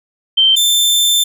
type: tone pair in turn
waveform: sine / sawtooth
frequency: 3122 / 3554 Hz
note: G7 / A7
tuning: -8 / +17 cents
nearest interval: major second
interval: 225 cents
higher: second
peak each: -7 dBFS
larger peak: neither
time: 0.37-0.56 / 0.56-1.24 s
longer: second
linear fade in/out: 10 ms
effects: none